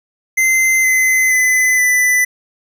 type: tone with pitch steps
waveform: square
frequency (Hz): 2071 / 2045 / 2019 / 1993.5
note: C7 / C7 / B6 / B6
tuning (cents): -18 / -40 / +38 / +16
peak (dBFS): -11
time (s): 0.37-2.25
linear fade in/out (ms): 10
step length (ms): 470
effects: none